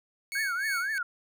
sawtooth tone with tremolo, 2217 Hz, C#7, in tune, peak -27 dBFS, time 0.32-0.98 s, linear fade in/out 0 ms, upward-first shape sine, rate 3.1 Hz, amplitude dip 80%
sine tone with vibrato, 1555 Hz, G6, 14 cents flat, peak -28 dBFS, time 0.35-1.03 s, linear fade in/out 5 ms, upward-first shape triangle, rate 4 Hz, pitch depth 260 cents each way
effects none

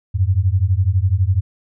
sine beating tone pair, 88.4 / 100.4 Hz, F2 / G2, +22 / +42 cents, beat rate 12 Hz, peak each -16 / -16 dBFS, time 0.14-1.41 s, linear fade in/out 20 ms, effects none

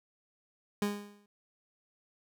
30% pulse tone with exponential decay, 205 Hz, G#3, 22 cents flat, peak -24 dBFS, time 0.82-1.26 s, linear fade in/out 2 ms, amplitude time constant 95 ms, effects none

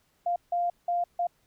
sine tone bursts at uneven times, 698.5 Hz, F5, in tune, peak -24 dBFS, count 4, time 0.26-0.36 / 0.52-0.7 / 0.88-1.04 / 1.19-1.27 s, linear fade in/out 5 ms, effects pink hiss -69 dBFS RMS until 1.46 s

